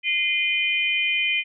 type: tone cluster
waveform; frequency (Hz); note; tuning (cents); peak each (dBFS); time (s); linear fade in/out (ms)
sine; 2075 / 2434 / 3065; C7 / D#7 / G7; -15 / -39 / -40; -26 / -22 / -26; 0.03-1.44; 50
effects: none